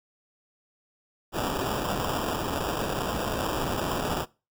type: noise with sample-and-hold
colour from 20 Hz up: blue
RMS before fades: -29 dBFS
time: 1.32-4.26 s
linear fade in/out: 50 ms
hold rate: 2100 Hz
effects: noise-tail reverb RT60 0.3 s tail -22 dB re dry